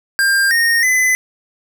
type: tone with pitch steps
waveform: square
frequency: 1597 / 1851 / 2018 Hz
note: G6 / A#6 / B6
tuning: +32 / -13 / +37 cents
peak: -12 dBFS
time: 0.19-1.15 s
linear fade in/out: 0 ms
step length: 320 ms
effects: none